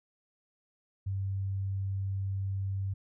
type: tone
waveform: sine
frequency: 97.2 Hz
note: G2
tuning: 14 cents flat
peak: -30 dBFS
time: 1.06-2.94 s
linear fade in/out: 10 ms
effects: none